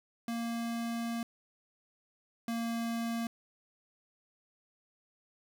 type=tone pair in turn; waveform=square; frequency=232.5 / 231.2 Hz; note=A#3 / A#3; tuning=-4 / -14 cents; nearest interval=unison; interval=10 cents; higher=first; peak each=-34 / -33 dBFS; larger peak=second; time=0.28-1.23 / 2.48-3.27 s; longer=first; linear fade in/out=2 ms; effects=none